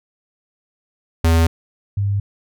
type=tone pair in turn; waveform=square / sine; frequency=82.4 / 100.32 Hz; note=E2 / G2; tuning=0 / +41 cents; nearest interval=minor third; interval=341 cents; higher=second; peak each=-12 / -16 dBFS; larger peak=first; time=1.24-1.47 / 1.97-2.2 s; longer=neither; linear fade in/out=5 ms; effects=none